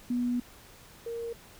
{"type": "tone pair in turn", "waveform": "sine", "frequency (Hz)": [244, 464.8], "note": ["B3", "A#4"], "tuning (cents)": [-21, -5], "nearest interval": "major seventh", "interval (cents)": 1116, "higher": "second", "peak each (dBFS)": [-26, -33], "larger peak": "first", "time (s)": [[0.1, 0.4], [1.06, 1.33]], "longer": "first", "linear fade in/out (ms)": 5, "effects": ["pink hiss -53 dBFS RMS until 1.59 s"]}